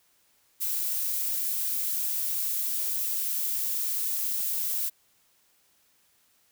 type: noise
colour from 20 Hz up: violet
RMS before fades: -29 dBFS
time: 0.6-4.9 s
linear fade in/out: 20 ms
effects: white hiss -66 dBFS RMS until 6.51 s